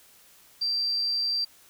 sine tone with amplitude modulation, 4702 Hz, D8, 1 cent sharp, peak -23 dBFS, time 0.61-1.45 s, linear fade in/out 10 ms, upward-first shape sine, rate 131 Hz, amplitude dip 25%, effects white hiss -56 dBFS RMS until 1.69 s

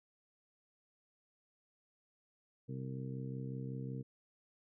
harmonic tone, 65.41 Hz, C2, in tune, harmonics 2 / 3 / 4 / 5 / 6 / 7, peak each -41 / -47 / -48 / -55 / -58 / -51 dBFS, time 2.68-4.03 s, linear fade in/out 20 ms, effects none

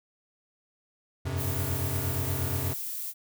square chord, F suspended second, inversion none, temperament equal with one note detuned, 87.31 / 95.76 / 130.81 Hz, F2 / G2 / C3, 0 / -40 / 0 cents, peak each -34 dBFS, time 1.25-2.74 s, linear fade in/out 10 ms
violet noise, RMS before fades -35 dBFS, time 1.36-3.14 s, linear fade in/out 50 ms
effects none

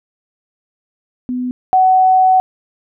sine tone pair in turn, 250 / 749.2 Hz, B3 / F#5, +21 / +21 cents, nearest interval octave + perfect fifth, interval 1900 cents, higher second, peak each -17 / -7 dBFS, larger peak second, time 1.29-1.51 / 1.73-2.4 s, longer second, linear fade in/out 0 ms, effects none

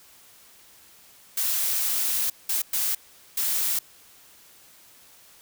blue noise bursts at uneven times, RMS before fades -25 dBFS, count 4, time 1.37-2.3 / 2.49-2.62 / 2.73-2.95 / 3.37-3.79 s, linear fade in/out 5 ms, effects white hiss -53 dBFS RMS until 5.41 s

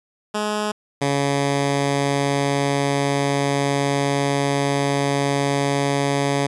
10% pulse tone pair in turn, 210.7 / 140.63 Hz, G#3 / C#3, +25 / +25 cents, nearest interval perfect fifth, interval 700 cents, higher first, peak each -13 / -10 dBFS, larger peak second, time 0.34-0.72 / 1.01-6.47 s, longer second, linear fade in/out 10 ms, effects resampled to 24000 Hz

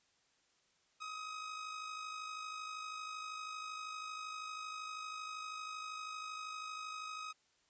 sawtooth tone with amplitude modulation, 1263 Hz, D#6, 26 cents sharp, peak -37 dBFS, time 1-7.33 s, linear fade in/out 20 ms, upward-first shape sine, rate 52.7 Hz, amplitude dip 45%, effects white hiss -74 dBFS RMS until 7.69 s + resampled to 16000 Hz

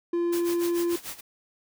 triangle tone, 344.2 Hz, F4, 25 cents flat, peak -21 dBFS, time 0.13-0.96 s, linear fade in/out 5 ms
white noise with tremolo, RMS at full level -35 dBFS, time 0.32-1.21 s, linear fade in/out 10 ms, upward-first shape sine, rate 6.8 Hz, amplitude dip 85%
effects none

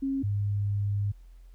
sine tone pair in turn, 271.2 / 101.59 Hz, C#4 / G#2, -38 / -38 cents, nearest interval octave + perfect fourth, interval 1700 cents, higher first, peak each -26 / -25 dBFS, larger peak second, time 0.02-0.23 / 0.23-1.12 s, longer second, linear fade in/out 10 ms, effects added 43 Hz sine -47 dBFS peak until 1.54 s + pink hiss -70 dBFS RMS until 1.54 s

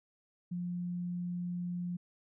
sine tone, 176.5 Hz, F3, 19 cents sharp, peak -34 dBFS, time 0.51-1.97 s, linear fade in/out 10 ms, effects none

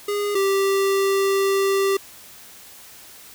square tone pair in turn, 410 / 391.6 Hz, G#4 / G4, -22 / -2 cents, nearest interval minor second, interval 80 cents, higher first, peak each -22 / -18 dBFS, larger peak second, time 0.08-0.35 / 0.35-1.97 s, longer second, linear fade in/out 5 ms, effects white hiss -44 dBFS RMS until 3.34 s

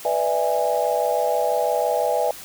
sine chord, E dominant seventh, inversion second, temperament just, 494.4 / 593.3 / 659.3 / 824.1 Hz, B4 / D5 / E5 / G#5, +2 / +18 / 0 / -14 cents, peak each -24 dBFS, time 0.05-2.31 s, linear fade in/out 2 ms, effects white hiss -39 dBFS RMS until 2.44 s

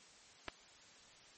clicks, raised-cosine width 0.3 ms, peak -25 dBFS, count 2, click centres 0.482 / 0.485 s, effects white hiss -61 dBFS RMS until 1.37 s + MP3 32 kbps

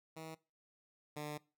10% pulse tone pair in turn, 160 / 149.35 Hz, D#3 / D3, +49 / +29 cents, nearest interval minor second, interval 120 cents, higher first, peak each -38 / -33 dBFS, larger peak second, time 0.16-0.35 / 1.16-1.38 s, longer second, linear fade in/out 10 ms, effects noise-tail reverb RT60 0.3 s tail -21 dB re dry

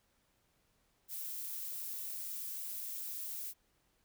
violet noise, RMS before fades -42 dBFS, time 1.08-3.54 s, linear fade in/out 50 ms, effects pink hiss -75 dBFS RMS until 4.04 s

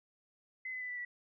sine tone with pitch steps, 2041 / 2019 / 1996.7 / 1974.9 / 1953.3 Hz, C7 / B6 / B6 / B6 / B6, -44 / +38 / +18 / -1 / -20 cents, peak -38 dBFS, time 0.65-1.05 s, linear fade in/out 5 ms, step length 80 ms, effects none

